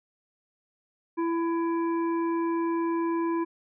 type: harmonic tone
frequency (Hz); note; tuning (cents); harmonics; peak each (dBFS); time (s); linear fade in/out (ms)
333.9; E4; +22; 1 / 3 / 5 / 7; -25 / -32 / -45 / -48; 1.17-3.45; 20
effects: none